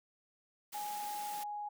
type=high-pass noise; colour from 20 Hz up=white; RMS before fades=-47 dBFS; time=0.72-1.44 s; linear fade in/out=10 ms; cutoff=140 Hz; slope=96 dB/octave
type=tone; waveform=sine; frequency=830.6 Hz; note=G#5; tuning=in tune; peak=-38 dBFS; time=0.74-1.69 s; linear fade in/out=10 ms
effects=none